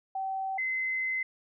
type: tone pair in turn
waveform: sine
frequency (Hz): 769 / 2053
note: G5 / C7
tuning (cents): -33 / -33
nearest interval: octave + perfect fourth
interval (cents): 1700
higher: second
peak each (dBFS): -30 / -28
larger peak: second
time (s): 0.15-0.58 / 0.58-1.23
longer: second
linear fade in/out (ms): 5
effects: none